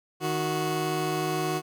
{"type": "tone pair together", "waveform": "20% pulse", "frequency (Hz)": [155.56, 369.4], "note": ["D#3", "F#4"], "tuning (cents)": [0, -3], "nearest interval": "octave + minor third", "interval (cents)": 1497, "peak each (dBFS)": [-25, -23], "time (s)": [0.2, 1.62], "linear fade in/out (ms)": 50, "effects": []}